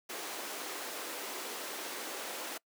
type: high-pass noise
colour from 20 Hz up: pink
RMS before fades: -41 dBFS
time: 0.09-2.58 s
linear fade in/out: 10 ms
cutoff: 320 Hz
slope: 24 dB/octave
effects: noise-tail reverb RT60 0.1 s tail -24 dB re dry